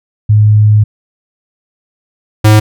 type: tone pair in turn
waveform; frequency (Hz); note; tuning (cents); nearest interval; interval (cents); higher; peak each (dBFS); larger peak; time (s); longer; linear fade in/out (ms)
sine / square; 106.1 / 107.21; G#2 / A2; +38 / -44; unison; 18; second; -3; neither; 0.29-0.84 / 2.44-2.6; first; 10
effects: none